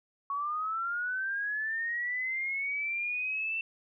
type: linear sweep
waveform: sine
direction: up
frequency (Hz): 1108.7 to 2684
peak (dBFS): -30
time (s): 0.3-3.61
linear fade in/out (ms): 2
effects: none